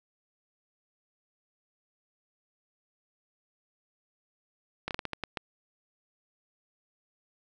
slowing click train, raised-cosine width 0.3 ms, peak -16 dBFS, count 8, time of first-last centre 4.88-5.372 s, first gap 28 ms, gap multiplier 1.3, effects none

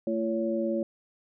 sine tone cluster, 223.7 / 340.8 / 561 Hz, A3 / F4 / C#5, +29 / -42 / +21 cents, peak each -30 dBFS, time 0.07-0.83 s, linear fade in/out 2 ms, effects none

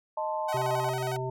sine chord, A diminished, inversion second, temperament equal, 622.3 / 880 / 1046.5 Hz, Eb5 / A5 / C6, 0 / 0 / 0 cents, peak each -32 / -31 / -37 dBFS, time 0.17-0.9 s, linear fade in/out 5 ms
sawtooth tone with vibrato, 690 Hz, F5, 21 cents flat, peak -30 dBFS, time 0.48-1.17 s, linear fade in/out 10 ms, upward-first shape square, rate 11 Hz, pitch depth 150 cents each way
harmonic tone, 128.8 Hz, C3, 27 cents flat, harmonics 1 / 3 / 5 / 7, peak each -33 / -34 / -38 / -37 dBFS, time 0.54-1.3 s, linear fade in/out 5 ms
effects none

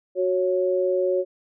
sine tone pair together, 369.1 / 553 Hz, F#4 / C#5, -4 / -4 cents, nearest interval perfect fifth, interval 700 cents, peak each -22 dBFS, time 0.15-1.25 s, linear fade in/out 50 ms, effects none

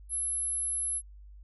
sine tone, 11010 Hz, F9, 26 cents flat, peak -29 dBFS, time 0.09-1.02 s, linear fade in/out 50 ms, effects added 50 Hz sine -47 dBFS peak until 1.43 s

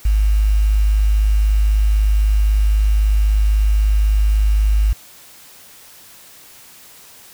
sine tone with quantisation, 51.91 Hz, G#1, in tune, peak -11 dBFS, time 0.05-4.93 s, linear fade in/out 5 ms, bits 6, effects white hiss -43 dBFS RMS until 7.33 s

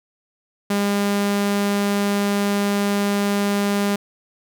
sawtooth tone, 202.2 Hz, G#3, 46 cents flat, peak -14 dBFS, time 0.7-3.96 s, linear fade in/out 5 ms, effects none

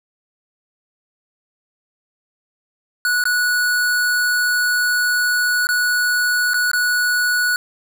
square tone with dropouts, 1469 Hz, F#6, 13 cents flat, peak -16 dBFS, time 3.05-7.56 s, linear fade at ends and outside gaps 1 ms, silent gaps 3.239-3.254 / 5.67-5.689 / 6.535-6.542 / 6.715-6.733 s, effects none

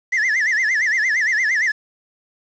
triangle tone with vibrato, 1889 Hz, A#6, 22 cents sharp, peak -14 dBFS, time 0.12-1.72 s, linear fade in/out 10 ms, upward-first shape sine, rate 8.7 Hz, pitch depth 190 cents each way, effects resampled to 16000 Hz + 7-bit

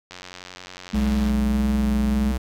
click train, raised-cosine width 0.2 ms, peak -20 dBFS, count 109, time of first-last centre 0.11-1.297 s, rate 91 Hz
sine tone, 211.1 Hz, G#3, 29 cents sharp, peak -20 dBFS, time 0.93-2.32 s, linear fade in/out 10 ms
square tone with vibrato, 62.8 Hz, B1, 30 cents sharp, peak -23 dBFS, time 0.94-2.38 s, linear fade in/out 10 ms, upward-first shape square, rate 1.7 Hz, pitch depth 20 cents each way
effects none

